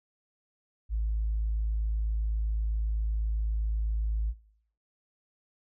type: tone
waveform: sine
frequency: 53.9 Hz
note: A1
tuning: 35 cents flat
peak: -25 dBFS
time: 0.89-4.34 s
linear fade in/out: 50 ms
effects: noise-tail reverb RT60 0.7 s tail -22 dB re dry + tanh soft clip ceiling -22 dBFS